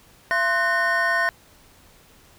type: tone cluster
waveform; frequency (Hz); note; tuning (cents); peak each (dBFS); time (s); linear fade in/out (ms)
triangle; 679 / 1051 / 1493 / 1829; F5 / C6 / F#6 / A#6; -49 / +7 / +15 / -33; -24 / -25 / -23 / -20; 0.31-1.29; 0
effects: pink hiss -53 dBFS RMS until 2.38 s